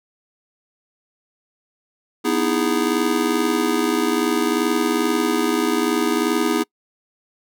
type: chord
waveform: square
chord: E major seventh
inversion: second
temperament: just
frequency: 247.2 / 309 / 329.6 / 412 Hz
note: B3 / D#4 / E4 / G#4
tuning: +2 / -12 / 0 / -14 cents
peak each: -24 dBFS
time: 2.24-6.64 s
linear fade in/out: 20 ms
effects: noise-tail reverb RT60 0.1 s tail -26 dB re dry